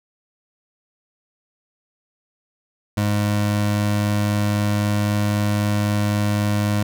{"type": "tone", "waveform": "25% pulse", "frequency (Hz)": 103.83, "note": "G#2", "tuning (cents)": 0, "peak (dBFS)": -14, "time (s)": [2.97, 6.83], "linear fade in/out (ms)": 5, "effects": []}